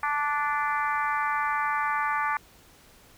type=harmonic tone with a mistuned harmonic; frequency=292.2 Hz; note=D4; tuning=9 cents flat; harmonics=3 / 4 / 5 / 6 / 7 / 8; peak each=-29 / -28 / -33 / -33 / -36 / -40 dBFS; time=0.03-2.37 s; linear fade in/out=2 ms; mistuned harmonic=5; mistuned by=+16 cents; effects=pink hiss -55 dBFS RMS until 3.17 s